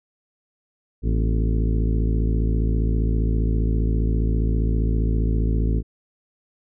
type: harmonic tone with a mistuned harmonic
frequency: 55 Hz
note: A1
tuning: in tune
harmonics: 1 / 2 / 3 / 4 / 5 / 6 / 7 / 8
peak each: -19 / -25 / -29 / -31 / -33 / -35 / -36 / -37 dBFS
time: 1.02-5.83 s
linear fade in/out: 50 ms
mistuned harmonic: 4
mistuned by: +110 cents
effects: none